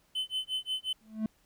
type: tone with tremolo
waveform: triangle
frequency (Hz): 3044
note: F#7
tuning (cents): +48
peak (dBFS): -27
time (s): 0.15-0.93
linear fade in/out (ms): 5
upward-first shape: sine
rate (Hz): 5.6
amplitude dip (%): 100
type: tone with exponential growth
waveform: triangle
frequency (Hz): 218.1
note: A3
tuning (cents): -15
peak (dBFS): -23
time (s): 1.01-1.26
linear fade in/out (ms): 2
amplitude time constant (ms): 54
effects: pink hiss -68 dBFS RMS until 1.45 s